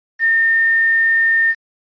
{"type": "tone with quantisation", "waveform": "sine", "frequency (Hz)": 1818, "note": "A#6", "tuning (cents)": -44, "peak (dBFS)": -11, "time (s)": [0.19, 1.55], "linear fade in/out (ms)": 50, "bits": 6, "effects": ["resampled to 11025 Hz"]}